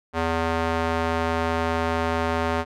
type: tone with band-pass filter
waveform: square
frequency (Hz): 82.41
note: E2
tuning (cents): 0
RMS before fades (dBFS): -24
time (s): 0.13-2.65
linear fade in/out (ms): 50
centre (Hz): 960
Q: 0.72
effects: none